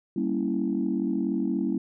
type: chord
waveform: sine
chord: G diminished seventh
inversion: none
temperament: equal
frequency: 196 / 233.1 / 277.2 / 329.6 Hz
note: G3 / Bb3 / Db4 / Fb4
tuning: 0 / 0 / 0 / 0 cents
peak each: -29 dBFS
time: 0.16-1.78 s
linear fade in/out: 5 ms
effects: tanh soft clip ceiling -15 dBFS